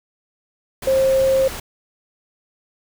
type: tone in noise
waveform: sine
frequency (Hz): 532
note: C5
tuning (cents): +29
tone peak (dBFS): -13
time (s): 0.87-1.48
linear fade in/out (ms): 5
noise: pink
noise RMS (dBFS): -31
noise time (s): 0.82-1.6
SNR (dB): +15
effects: none